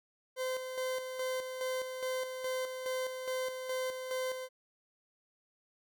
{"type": "tone with tremolo", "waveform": "40% pulse", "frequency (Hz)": 515, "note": "C5", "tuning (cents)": -28, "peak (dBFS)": -32, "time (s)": [0.36, 4.49], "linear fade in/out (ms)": 50, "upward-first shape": "square", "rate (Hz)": 2.4, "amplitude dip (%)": 50, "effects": []}